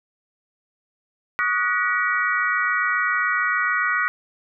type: tone cluster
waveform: sine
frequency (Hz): 1131 / 1238 / 1466 / 1925 / 2274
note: C#6 / D#6 / F#6 / B6 / C#7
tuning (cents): +34 / -9 / -16 / -45 / +44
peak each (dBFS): -30 / -26 / -23 / -23 / -30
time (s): 1.39-4.08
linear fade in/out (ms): 0
effects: none